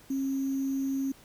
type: tone with sample-and-hold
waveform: sine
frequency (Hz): 270.7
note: C#4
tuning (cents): -41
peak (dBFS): -27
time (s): 0.1-1.12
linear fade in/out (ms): 5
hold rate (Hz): 6300
effects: pink hiss -56 dBFS RMS until 1.24 s